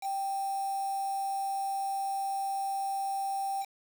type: tone with quantisation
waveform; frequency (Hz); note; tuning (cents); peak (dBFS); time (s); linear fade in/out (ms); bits
sine; 784; G5; 0; -30; 0.01-3.66; 50; 7
effects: none